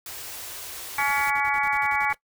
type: band-stop noise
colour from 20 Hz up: white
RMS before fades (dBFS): -37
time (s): 0.06-1.3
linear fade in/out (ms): 2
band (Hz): 130 to 280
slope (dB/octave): 48
type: harmonic tone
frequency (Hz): 282.3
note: C#4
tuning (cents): +32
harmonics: 3 / 4 / 5 / 6 / 7 / 8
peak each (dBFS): -26 / -29 / -31 / -31 / -30 / -27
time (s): 0.98-2.13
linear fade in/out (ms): 5
type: noise bursts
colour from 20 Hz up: pink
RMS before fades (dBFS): -44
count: 13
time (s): 0.98-2.146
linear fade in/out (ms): 2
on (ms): 50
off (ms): 43
effects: noise-tail reverb RT60 0.1 s tail -19 dB re dry

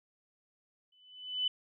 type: tone with exponential growth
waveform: sine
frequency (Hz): 3003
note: F#7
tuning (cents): +25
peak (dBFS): -26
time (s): 0.92-1.48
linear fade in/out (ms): 5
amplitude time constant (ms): 120
effects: none

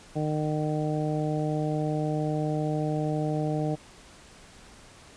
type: harmonic tone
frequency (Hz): 152.7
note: D#3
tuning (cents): -32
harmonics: 1 / 2 / 3 / 4 / 5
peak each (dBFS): -28 / -31 / -34 / -34 / -36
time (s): 0.15-3.76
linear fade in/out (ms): 20
effects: pink hiss -51 dBFS RMS until 5.16 s + resampled to 22050 Hz

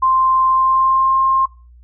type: tone with pitch glide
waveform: sine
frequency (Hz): 1046.5 to 1062.3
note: C6 to C6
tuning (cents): 0 to +26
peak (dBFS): -11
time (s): 0.02-1.46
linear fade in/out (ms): 10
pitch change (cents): +26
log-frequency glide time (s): 0.49-1.18
effects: noise-tail reverb RT60 0.3 s tail -21 dB re dry + added 60 Hz sine -41 dBFS peak until 1.83 s

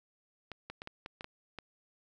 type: clicks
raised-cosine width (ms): 0.3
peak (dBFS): -26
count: 8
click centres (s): 0.517 / 0.7 / 0.819 / 0.874 / 1.061 / 1.209 / 1.244 / 1.587
effects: none

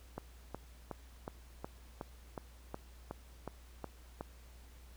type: click train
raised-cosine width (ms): 1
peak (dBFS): -26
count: 12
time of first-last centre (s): 0.18-4.209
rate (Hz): 2.73
effects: added 60 Hz sine -54 dBFS peak until 4.96 s + pink hiss -63 dBFS RMS until 4.96 s

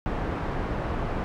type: low-pass noise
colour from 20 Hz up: pink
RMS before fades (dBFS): -29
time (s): 0.06-1.24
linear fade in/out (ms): 0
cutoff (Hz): 1300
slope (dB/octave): 12
effects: none

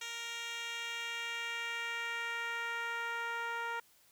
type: tone with band-pass filter sweep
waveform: 10% pulse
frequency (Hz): 466.2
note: A#4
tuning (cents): 0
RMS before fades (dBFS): -39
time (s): 0.01-3.8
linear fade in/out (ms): 5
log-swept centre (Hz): 4300 to 1100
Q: 1.2
effects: white hiss -66 dBFS RMS until 4.11 s

